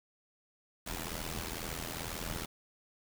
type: noise with amplitude modulation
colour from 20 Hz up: pink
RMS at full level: -36 dBFS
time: 0.86-2.46 s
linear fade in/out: 10 ms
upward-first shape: sine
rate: 82.1 Hz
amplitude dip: 80%
effects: none